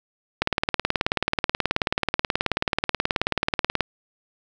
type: click train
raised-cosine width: 0.3 ms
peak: -4 dBFS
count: 64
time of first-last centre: 0.42-3.807 s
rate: 18.6 Hz
effects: none